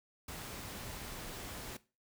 pink noise, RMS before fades -45 dBFS, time 0.28-1.77 s, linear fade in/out 5 ms, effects noise-tail reverb RT60 0.3 s tail -18 dB re dry

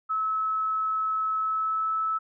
sine tone with pitch glide, 1296 to 1305.8 Hz, E6 to E6, -30 to -17 cents, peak -24 dBFS, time 0.09-2.19 s, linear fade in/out 20 ms, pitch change +13 cents, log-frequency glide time 1.38-1.91 s, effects none

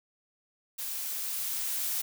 blue noise with level ramp, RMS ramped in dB -36 to -31 dBFS, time 0.78-2.02 s, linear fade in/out 10 ms, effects none

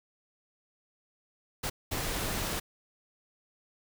pink noise bursts at uneven times, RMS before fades -33 dBFS, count 2, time 1.63-1.7 / 1.91-2.6 s, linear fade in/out 10 ms, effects none

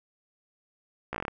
slowing click train, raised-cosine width 0.5 ms, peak -17 dBFS, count 8, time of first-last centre 1.13-1.281 s, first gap 15 ms, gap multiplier 1.12, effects none

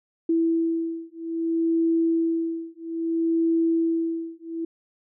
sine beating tone pair, 329.6 / 330.21 Hz, E4 / E4, 0 / +3 cents, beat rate 0.61 Hz, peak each -24 dBFS, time 0.29-4.65 s, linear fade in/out 5 ms, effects none

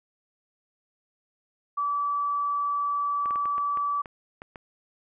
sine tone, 1153 Hz, D6, 32 cents flat, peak -24 dBFS, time 1.77-4.02 s, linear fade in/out 10 ms
clicks, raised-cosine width 0.5 ms, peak -25 dBFS, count 9, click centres 3.258 / 3.308 / 3.358 / 3.456 / 3.581 / 3.773 / 4.058 / 4.419 / 4.558 s
effects none

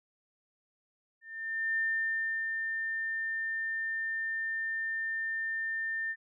sine tone with ADSR envelope, 1800 Hz, A6, 39 cents sharp, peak -27 dBFS, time 1.21-6.16 s, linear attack 560 ms, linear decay 690 ms, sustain -4 dB, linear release 53 ms, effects none

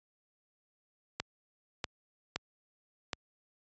clicks, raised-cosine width 0.2 ms, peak -15 dBFS, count 4, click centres 1.2 / 1.842 / 2.36 / 3.132 s, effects high-pass 60 Hz 12 dB/octave + resampled to 16000 Hz

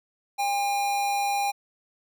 square tone with amplitude modulation, 806 Hz, G5, 48 cents sharp, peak -23 dBFS, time 0.38-1.52 s, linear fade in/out 20 ms, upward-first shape sine, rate 246 Hz, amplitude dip 25%, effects none

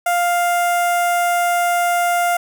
sawtooth tone with notch filter, 700 Hz, F5, 4 cents sharp, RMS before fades -17 dBFS, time 0.06-2.37 s, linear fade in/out 5 ms, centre 4200 Hz, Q 0.79, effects none

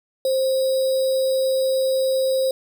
sine tone with sample-and-hold, 527 Hz, C5, 12 cents sharp, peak -17 dBFS, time 0.25-2.51 s, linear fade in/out 2 ms, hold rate 4410 Hz, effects none

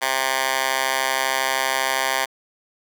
10% pulse tone with high-pass filter, 132.7 Hz, C3, 25 cents sharp, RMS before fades -22 dBFS, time 0.01-2.26 s, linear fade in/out 20 ms, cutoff 1100 Hz, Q 1.3, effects none

